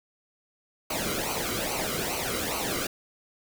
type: noise with flanger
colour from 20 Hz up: pink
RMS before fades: -30 dBFS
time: 0.9-2.87 s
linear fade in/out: 5 ms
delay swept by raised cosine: 0.57 to 1.16 ms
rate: 2.4 Hz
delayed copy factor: -0.75
effects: none